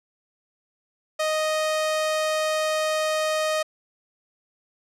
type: tone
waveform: sawtooth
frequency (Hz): 622.3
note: D#5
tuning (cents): 0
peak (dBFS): -18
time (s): 1.19-3.63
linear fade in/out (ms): 10
effects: low-pass 10000 Hz 12 dB/octave